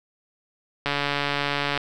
click train, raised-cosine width 0.3 ms, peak -8 dBFS, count 132, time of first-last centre 0.86-1.776 s, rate 143 Hz, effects none

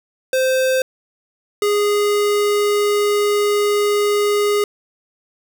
square tone pair in turn, 520 / 412.7 Hz, C5 / G#4, -11 / -11 cents, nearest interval major third, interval 400 cents, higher first, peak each -15 dBFS, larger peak neither, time 0.33-0.82 / 1.62-4.64 s, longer second, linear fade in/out 2 ms, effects none

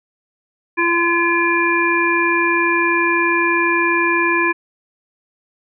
harmonic tone, 341.5 Hz, F4, 39 cents flat, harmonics 1 / 3 / 5 / 7, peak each -19 / -19 / -19 / -19 dBFS, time 0.77-4.53 s, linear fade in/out 20 ms, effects none

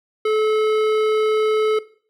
sine tone with hard clipping, 432.2 Hz, A4, 31 cents flat, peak -18 dBFS, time 0.25-1.79 s, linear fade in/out 5 ms, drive 14 dB, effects noise-tail reverb RT60 0.5 s tail -18 dB re dry

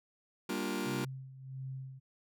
sawtooth chord, G minor seventh, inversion none, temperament just, 196 / 235.2 / 294 / 352.8 Hz, G3 / Bb3 / D4 / F4, 0 / +16 / +2 / +18 cents, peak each -35 dBFS, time 0.49-1.05 s, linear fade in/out 5 ms
sine tone with tremolo, 132.4 Hz, C3, 21 cents sharp, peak -38 dBFS, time 0.85-2 s, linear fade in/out 20 ms, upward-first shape sine, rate 1.5 Hz, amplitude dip 70%
effects none

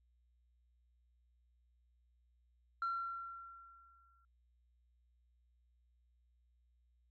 sine tone with exponential decay, 1365 Hz, F6, 40 cents flat, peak -32 dBFS, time 2.82-4.25 s, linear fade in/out 2 ms, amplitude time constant 310 ms, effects tanh soft clip ceiling -32 dBFS + added 60 Hz sine -70 dBFS peak until 7.1 s

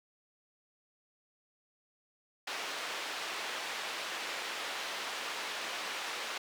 white band-pass noise, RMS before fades -39 dBFS, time 2.47-6.38 s, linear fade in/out 5 ms, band 440 to 3300 Hz, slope 12 dB/octave, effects none

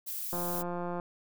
violet noise, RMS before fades -37 dBFS, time 0.06-0.63 s, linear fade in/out 20 ms
click train, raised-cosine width 1 ms, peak -23 dBFS, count 118, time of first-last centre 0.33-0.999 s, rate 175 Hz
effects none

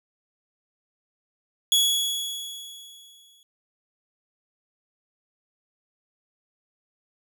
sawtooth tone with exponential decay, 3364 Hz, G#7, 22 cents sharp, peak -13 dBFS, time 1.72-3.43 s, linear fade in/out 1 ms, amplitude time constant 370 ms, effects none

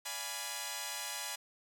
5% pulse chord, D diminished seventh, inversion none, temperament equal with one note detuned, 585.3 / 698.5 / 830.6 / 987.8 Hz, D5 / F5 / Ab5 / Cb6, -6 / 0 / 0 / 0 cents, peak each -36 / -36 / -30 / -30 dBFS, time 0.05-1.36 s, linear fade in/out 10 ms, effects none

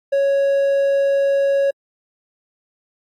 triangle tone, 554.4 Hz, C#5, in tune, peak -12 dBFS, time 0.12-1.71 s, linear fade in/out 10 ms, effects AAC 64 kbps

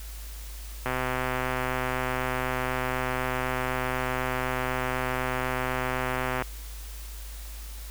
click train, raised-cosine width 0.5 ms, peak -13 dBFS, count 713, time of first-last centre 0.86-6.423 s, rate 128 Hz, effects added 52 Hz sine -37 dBFS peak until 7.9 s + white hiss -46 dBFS RMS until 7.9 s

